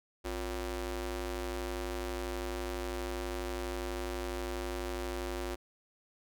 sawtooth ring-modulated tone, 205.8 Hz, G#3, 16 cents flat, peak -28 dBFS, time 0.24-5.56 s, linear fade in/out 20 ms, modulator 149 Hz, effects none

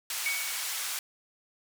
white band-pass noise, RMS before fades -34 dBFS, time 0.1-0.99 s, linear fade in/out 2 ms, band 1000 to 12000 Hz, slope 12 dB/octave
sine tone with exponential decay, 2242 Hz, C#7, 19 cents sharp, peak -26 dBFS, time 0.26-0.86 s, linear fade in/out 1 ms, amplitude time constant 130 ms
effects none

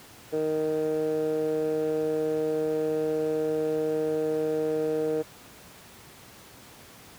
15% pulse tone with band-pass filter, 155.56 Hz, D#3, in tune, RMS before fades -27 dBFS, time 0.32-5.23 s, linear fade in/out 20 ms, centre 450 Hz, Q 3.4, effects pink hiss -49 dBFS RMS until 7.18 s + high-pass 80 Hz 12 dB/octave

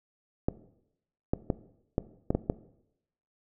clicks, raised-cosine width 2 ms, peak -12 dBFS, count 7, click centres 0.485 / 1.335 / 1.502 / 1.981 / 2.305 / 2.35 / 2.499 s, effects noise-tail reverb RT60 0.8 s tail -17 dB re dry

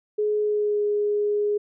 sine tone with pitch glide, 421.4 to 414.9 Hz, G#4 to G#4, +25 to -2 cents, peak -20 dBFS, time 0.18-1.58 s, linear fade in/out 10 ms, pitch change -27 cents, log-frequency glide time 0.41-0.82 s, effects none

